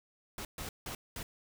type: noise bursts at uneven times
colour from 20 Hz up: pink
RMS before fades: -41 dBFS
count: 4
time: 0.38-0.45 / 0.58-0.69 / 0.86-0.95 / 1.16-1.23 s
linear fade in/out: 2 ms
effects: none